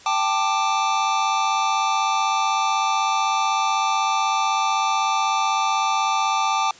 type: chord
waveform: square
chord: G suspended second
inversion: none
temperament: equal with one note detuned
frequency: 784 / 880 / 1184.2 Hz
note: G5 / A5 / D6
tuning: 0 / 0 / +14 cents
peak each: -25 / -24 / -23 dBFS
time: 0.06-6.71 s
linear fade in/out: 2 ms
effects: white hiss -46 dBFS RMS until 6.79 s + resampled to 16000 Hz